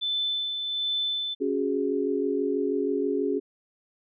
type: tone with tremolo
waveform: sine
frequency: 3520 Hz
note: A7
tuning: in tune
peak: -24 dBFS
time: 0.01-1.35 s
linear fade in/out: 20 ms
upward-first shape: sine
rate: 1.3 Hz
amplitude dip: 40%
type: chord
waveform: sine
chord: C# suspended fourth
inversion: none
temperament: just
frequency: 277.2 / 369.6 / 415.8 Hz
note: C#4 / F#4 / G#4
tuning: 0 / -2 / +2 cents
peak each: -28 / -29 / -27 dBFS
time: 1.4-3.4 s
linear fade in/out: 20 ms
effects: none